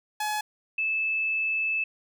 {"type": "tone pair in turn", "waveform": ["sawtooth", "sine"], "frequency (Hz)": [848, 2620], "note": ["G#5", "E7"], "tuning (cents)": [36, -11], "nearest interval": "octave + minor sixth", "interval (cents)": 1953, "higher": "second", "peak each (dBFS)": [-23, -24], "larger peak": "first", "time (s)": [[0.2, 0.41], [0.78, 1.84]], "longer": "second", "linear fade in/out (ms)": 5, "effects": []}